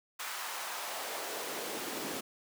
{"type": "noise with high-pass filter sweep", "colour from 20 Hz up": "pink", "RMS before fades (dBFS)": -39, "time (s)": [0.19, 2.21], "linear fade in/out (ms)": 10, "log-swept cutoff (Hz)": [1200, 260], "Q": 1.5, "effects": []}